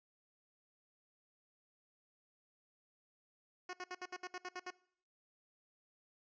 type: tone bursts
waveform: 10% pulse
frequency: 363.5 Hz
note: F#4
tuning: 31 cents flat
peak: -34 dBFS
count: 10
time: 3.69-4.705 s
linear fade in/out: 5 ms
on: 43 ms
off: 65 ms
effects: noise-tail reverb RT60 0.6 s tail -21 dB re dry + resampled to 16000 Hz